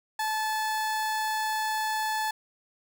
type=tone; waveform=30% pulse; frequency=868 Hz; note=A5; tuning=24 cents flat; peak=-24 dBFS; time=0.19-2.31 s; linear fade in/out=5 ms; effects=none